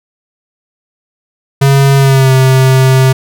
square tone with pitch glide, 137.7 to 131.41 Hz, C#3 to C3, -11 to +8 cents, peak -5 dBFS, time 1.61-3.13 s, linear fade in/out 10 ms, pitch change -81 cents, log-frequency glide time 1.97-2.32 s, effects none

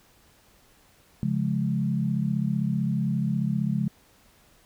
sine chord, Db major, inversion none, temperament equal with one note detuned, 138.59 / 174.61 / 209.8 Hz, Db3 / F3 / Ab3, 0 / 0 / +18 cents, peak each -27 / -28 / -27 dBFS, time 1.23-3.88 s, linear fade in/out 0 ms, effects pink hiss -59 dBFS RMS until 4.65 s

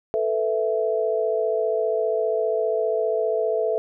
sine chord, A suspended second, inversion none, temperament just, 440 / 495 / 660 Hz, A4 / B4 / E5, 0 / +4 / +2 cents, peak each -23 / -27 / -24 dBFS, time 0.14-3.78 s, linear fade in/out 0 ms, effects none

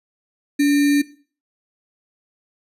sine tone with sample-and-hold, 287.1 Hz, D4, 39 cents flat, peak -12 dBFS, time 0.59-1.02 s, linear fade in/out 10 ms, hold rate 2100 Hz, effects noise-tail reverb RT60 0.4 s tail -17 dB re dry + resampled to 32000 Hz

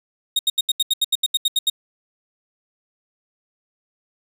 40% pulse tone bursts, 3729 Hz, A#7, in tune, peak -14 dBFS, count 13, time 0.36-1.699 s, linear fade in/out 5 ms, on 31 ms, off 78 ms, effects none

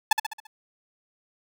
sawtooth tone with echo, 867 Hz, A5, 26 cents flat, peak -11 dBFS, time 0.11-0.13 s, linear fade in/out 5 ms, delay 68 ms, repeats 5, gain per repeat -6 dB, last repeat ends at 0.47 s, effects none

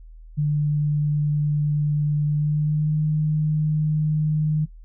sine tone with pitch glide, 148.4 to 153.28 Hz, D3 to D#3, +18 to -26 cents, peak -18 dBFS, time 0.37-4.66 s, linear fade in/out 20 ms, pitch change +56 cents, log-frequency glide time 2.28-2.98 s, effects noise-tail reverb RT60 0.1 s tail -19 dB re dry + added 40 Hz sine -40 dBFS peak until 4.84 s

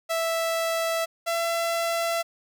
sawtooth tone pair in turn, 659.3 / 672.4 Hz, E5 / E5, 0 / +34 cents, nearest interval unison, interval 34 cents, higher second, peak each -20 dBFS, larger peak neither, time 0.09-1.06 / 1.26-2.23 s, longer neither, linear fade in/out 20 ms, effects none

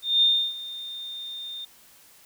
sine tone with ADSR envelope, 3632 Hz, A#7, 46 cents flat, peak -15 dBFS, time 0.02-1.65 s, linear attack 200 ms, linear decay 310 ms, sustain -18 dB, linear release 5 ms, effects white hiss -54 dBFS RMS until 2.25 s

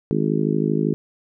harmonic tone, 52.7 Hz, G#1, 26 cents sharp, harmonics 3 / 4 / 5 / 6 / 7 / 8, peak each -23 / -24 / -25 / -26 / -26 / -27 dBFS, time 0.11-0.94 s, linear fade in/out 0 ms, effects none

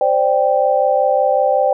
sine chord, C suspended second, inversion none, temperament just, 523.3 / 588.7 / 784.9 Hz, C5 / D5 / G5, 0 / +4 / +2 cents, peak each -16 dBFS, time 0.01-1.73 s, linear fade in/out 2 ms, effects none

